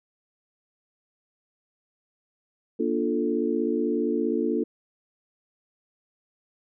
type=chord; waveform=sine; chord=Bb major seventh; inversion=none; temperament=equal with one note detuned; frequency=236.9 / 293.7 / 349.2 / 440 Hz; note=Bb3 / D4 / F4 / A4; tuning=+28 / 0 / 0 / 0 cents; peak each=-28 dBFS; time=2.79-4.64 s; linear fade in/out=10 ms; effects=none